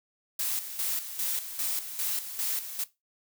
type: noise with tremolo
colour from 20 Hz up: blue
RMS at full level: -30 dBFS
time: 0.39-2.84 s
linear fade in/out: 5 ms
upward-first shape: square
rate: 2.5 Hz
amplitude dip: 65%
effects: noise-tail reverb RT60 0.2 s tail -17 dB re dry